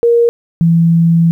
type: tone pair in turn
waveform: sine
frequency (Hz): 470 / 166.89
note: A#4 / E3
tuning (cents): +14 / +22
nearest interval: octave + tritone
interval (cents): 1792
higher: first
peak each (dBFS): -6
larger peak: neither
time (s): 0.03-0.29 / 0.61-1.31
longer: second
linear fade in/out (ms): 0
effects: 8-bit